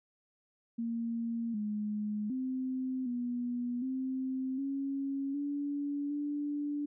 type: tone with pitch steps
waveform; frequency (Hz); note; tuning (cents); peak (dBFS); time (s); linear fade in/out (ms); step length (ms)
sine; 231.4 / 210.1 / 258.8 / 243.3 / 261.4 / 274.8 / 286.4 / 291.4; A#3 / G#3 / C4 / B3 / C4 / C#4 / D4 / D4; -13 / +20 / -19 / -26 / -1 / -15 / -43 / -13; -32; 0.78-6.86; 10; 760
effects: none